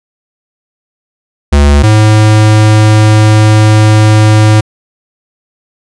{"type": "tone pair in turn", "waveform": "square", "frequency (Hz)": [71.8, 107.58], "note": ["D2", "A2"], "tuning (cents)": [-39, -39], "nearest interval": "perfect fifth", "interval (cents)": 700, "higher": "second", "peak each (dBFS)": -3, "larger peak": "neither", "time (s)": [[1.52, 1.83], [1.83, 4.61]], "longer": "second", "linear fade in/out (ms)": 10, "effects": ["resampled to 22050 Hz"]}